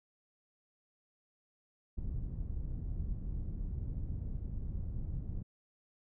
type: low-pass noise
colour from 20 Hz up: pink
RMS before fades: -38 dBFS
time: 1.97-5.43 s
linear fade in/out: 10 ms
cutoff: 120 Hz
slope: 12 dB/octave
effects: none